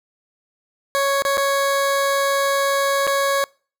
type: tone with dropouts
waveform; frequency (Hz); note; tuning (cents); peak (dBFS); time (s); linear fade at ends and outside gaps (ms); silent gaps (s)
20% pulse; 554.4; C#5; 0; -12; 0.95-3.44; 0; 1.221-1.251 / 1.372-1.379 / 3.068-3.075
effects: noise-tail reverb RT60 0.4 s tail -26 dB re dry